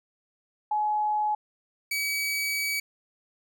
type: tone pair in turn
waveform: sine / sawtooth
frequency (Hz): 846 / 2278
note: G#5 / C#7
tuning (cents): +32 / +47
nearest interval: octave + perfect fourth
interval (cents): 1715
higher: second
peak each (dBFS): -23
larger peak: neither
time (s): 0.71-1.35 / 1.91-2.8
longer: second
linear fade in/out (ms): 5
effects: none